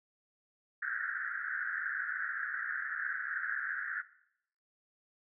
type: band-pass noise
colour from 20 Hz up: white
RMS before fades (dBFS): -37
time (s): 0.82-4.02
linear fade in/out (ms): 5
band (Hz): 1400 to 1800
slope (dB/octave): 96
effects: noise-tail reverb RT60 0.7 s tail -17 dB re dry